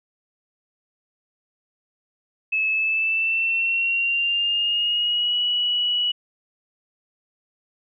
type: tone with pitch glide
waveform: sine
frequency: 2598 to 2933 Hz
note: E7 to F#7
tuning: -26 to -16 cents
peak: -19 dBFS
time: 2.52-6.12 s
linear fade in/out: 10 ms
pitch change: +210 cents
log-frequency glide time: 2.69-5.41 s
effects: none